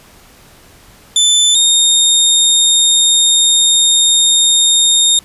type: tone pair in turn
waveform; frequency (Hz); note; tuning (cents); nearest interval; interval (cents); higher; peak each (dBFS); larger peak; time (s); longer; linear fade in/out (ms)
25% pulse; 3520 / 3683; A7 / A#7; 0 / -22; minor second; 78; second; -4; neither; 1.16-1.55 / 1.55-5.19; second; 2
effects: pink hiss -43 dBFS RMS until 5.24 s + resampled to 32000 Hz